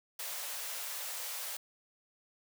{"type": "high-pass noise", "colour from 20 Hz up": "white", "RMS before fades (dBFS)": -40, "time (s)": [0.19, 1.57], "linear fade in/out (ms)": 5, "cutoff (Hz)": 460, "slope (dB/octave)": 96, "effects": []}